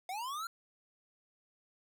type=linear sweep; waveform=square; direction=up; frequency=708 to 1396.9 Hz; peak=-38 dBFS; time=0.09-0.47 s; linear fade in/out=2 ms; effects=none